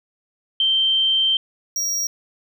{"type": "tone pair in turn", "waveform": ["sine", "square"], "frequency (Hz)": [3130, 5661], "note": ["G7", "F8"], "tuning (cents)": [-3, 23], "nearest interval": "minor seventh", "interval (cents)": 1026, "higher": "second", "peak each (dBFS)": [-15, -21], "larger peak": "first", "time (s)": [[0.6, 1.37], [1.76, 2.07]], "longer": "first", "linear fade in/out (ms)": 2, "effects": []}